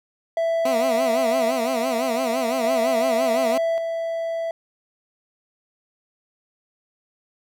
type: tone with tremolo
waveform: triangle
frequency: 662 Hz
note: E5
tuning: 7 cents sharp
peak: -17 dBFS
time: 0.37-4.51 s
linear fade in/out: 2 ms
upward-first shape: square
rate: 0.44 Hz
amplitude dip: 40%
type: tone with vibrato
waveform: 15% pulse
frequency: 246.9 Hz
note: B3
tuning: in tune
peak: -17 dBFS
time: 0.65-3.58 s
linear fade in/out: 5 ms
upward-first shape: sine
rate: 5.9 Hz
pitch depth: 130 cents each way
effects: none